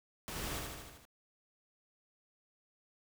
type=noise with echo; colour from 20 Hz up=pink; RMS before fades=-42 dBFS; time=0.28-0.59 s; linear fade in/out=0 ms; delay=77 ms; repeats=6; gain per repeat=-3 dB; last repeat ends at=1.052 s; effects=none